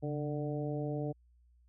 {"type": "harmonic tone with a mistuned harmonic", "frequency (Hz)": 148.6, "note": "D3", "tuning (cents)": 21, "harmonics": [1, 2, 3, 4, 5], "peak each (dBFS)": [-36, -39, -40, -42, -47], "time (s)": [0.02, 1.13], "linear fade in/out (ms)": 20, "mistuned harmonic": 1, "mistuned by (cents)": -71, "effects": ["added 60 Hz sine -62 dBFS peak until 1.68 s"]}